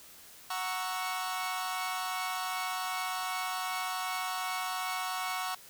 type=chord; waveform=sawtooth; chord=F# dominant seventh; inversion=none; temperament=equal; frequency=740 / 932.3 / 1108.7 / 1318.5 Hz; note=F#5 / A#5 / C#6 / E6; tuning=0 / 0 / 0 / 0 cents; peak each=-33 / -38 / -33 / -37 dBFS; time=0.5-5.55 s; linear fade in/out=5 ms; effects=white hiss -53 dBFS RMS until 5.69 s